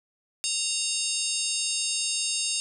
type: harmonic tone with a mistuned harmonic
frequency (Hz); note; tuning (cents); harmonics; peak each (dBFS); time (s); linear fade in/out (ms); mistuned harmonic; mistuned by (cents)
927; A#5; -10; 3 / 4 / 5 / 6 / 7 / 8 / 9 / 10; -34 / -34 / -34 / -34 / -34 / -34 / -34 / -34; 0.44-2.6; 0; 6; -92
effects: none